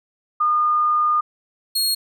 sine / sawtooth tone pair in turn, 1218 / 4293 Hz, D#6 / C8, -37 / +44 cents, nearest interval octave + minor seventh, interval 2181 cents, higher second, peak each -15 dBFS, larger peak neither, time 0.4-1.21 / 1.75-1.95 s, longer first, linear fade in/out 10 ms, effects none

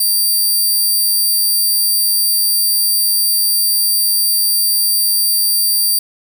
5% pulse tone, 4699 Hz, D8, in tune, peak -5 dBFS, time 0-5.99 s, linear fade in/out 5 ms, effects none

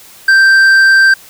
sine tone with tanh clipping, 1568 Hz, G6, in tune, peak -5 dBFS, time 0.28-1.14 s, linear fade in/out 5 ms, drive 7 dB, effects white hiss -38 dBFS RMS until 1.29 s

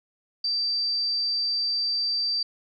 sine tone, 4668 Hz, D8, 11 cents flat, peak -23 dBFS, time 0.44-2.43 s, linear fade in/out 5 ms, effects none

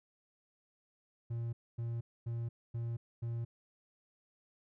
triangle tone bursts, 116.8 Hz, A#2, 4 cents sharp, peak -33 dBFS, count 5, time 1.3-3.45 s, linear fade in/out 10 ms, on 230 ms, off 250 ms, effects none

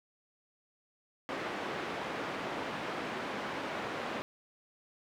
pink band-pass noise, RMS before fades -38 dBFS, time 1.29-4.22 s, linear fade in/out 0 ms, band 270 to 2300 Hz, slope 12 dB/octave, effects none

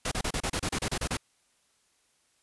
pink noise bursts, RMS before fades -30 dBFS, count 12, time 0.05-1.171 s, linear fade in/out 5 ms, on 65 ms, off 31 ms, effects white hiss -69 dBFS RMS until 2.42 s + resampled to 24000 Hz

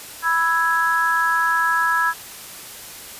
sine chord, E major, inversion second, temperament equal, 987.8 / 1318.5 / 1661.2 Hz, B5 / E6 / G#6, 0 / 0 / 0 cents, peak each -22 / -21 / -19 dBFS, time 0.22-2.14 s, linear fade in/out 50 ms, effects white hiss -37 dBFS RMS until 3.19 s + resampled to 32000 Hz

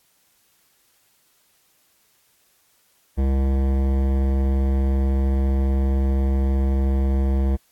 sine tone with hard clipping, 67.2 Hz, C2, 47 cents sharp, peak -19 dBFS, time 3.17-7.57 s, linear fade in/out 20 ms, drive 16 dB, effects white hiss -62 dBFS RMS until 7.71 s + AAC 64 kbps

